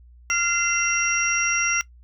sine tone cluster, 1386 / 2066 / 2729 / 5700 Hz, F6 / C7 / F7 / F8, -14 / -22 / -41 / +34 cents, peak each -25 dBFS, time 0.3-1.81 s, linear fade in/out 0 ms, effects noise-tail reverb RT60 0.1 s tail -20 dB re dry + added 60 Hz sine -46 dBFS peak until 2.03 s

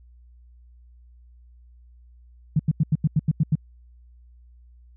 sine tone bursts, 153.3 Hz, D#3, 25 cents flat, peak -15 dBFS, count 9, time 2.56-3.554 s, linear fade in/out 5 ms, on 34 ms, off 86 ms, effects added 60 Hz sine -48 dBFS peak until 4.96 s

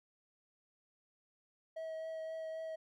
triangle tone with vibrato, 642 Hz, E5, 46 cents flat, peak -38 dBFS, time 1.76-2.76 s, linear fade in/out 10 ms, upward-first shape triangle, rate 3.8 Hz, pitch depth 13 cents each way, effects none

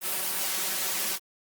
white noise with comb filter, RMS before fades -29 dBFS, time 0.01-1.19 s, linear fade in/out 50 ms, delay 5.3 ms, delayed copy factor +0.85, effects high-pass 200 Hz 12 dB/octave + Opus 32 kbps

